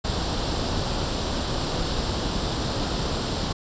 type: noise with comb filter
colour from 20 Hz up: pink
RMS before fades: -26 dBFS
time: 0.04-3.53 s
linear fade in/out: 10 ms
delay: 0.23 ms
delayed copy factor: +0.6
effects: resampled to 16000 Hz